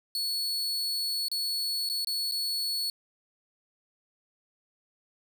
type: tone with dropouts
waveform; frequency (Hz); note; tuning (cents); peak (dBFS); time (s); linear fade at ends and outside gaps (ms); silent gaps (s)
40% pulse; 4406; C#8; -11; -27; 0.15-2.9; 1; 1.284-1.315 / 1.89-1.898 / 2.047-2.071 / 2.313-2.32
effects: none